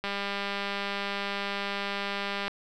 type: click train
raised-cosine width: 0.3 ms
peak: -16 dBFS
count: 489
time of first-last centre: 0.04-2.48 s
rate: 200 Hz
effects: none